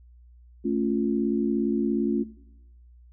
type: chord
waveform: sine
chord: A augmented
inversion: none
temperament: equal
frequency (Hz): 220 / 277.2 / 349.2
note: A3 / C#4 / E#4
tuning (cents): 0 / 0 / 0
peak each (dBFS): -27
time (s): 0.64-2.24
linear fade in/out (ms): 20
effects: noise-tail reverb RT60 0.8 s tail -18 dB re dry + added 60 Hz sine -49 dBFS peak until 3.12 s